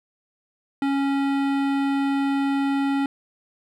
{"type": "tone with hard clipping", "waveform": "sine", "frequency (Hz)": 276.6, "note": "C#4", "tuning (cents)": -4, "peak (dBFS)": -22, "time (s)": [0.82, 3.06], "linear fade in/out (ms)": 2, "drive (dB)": 17, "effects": []}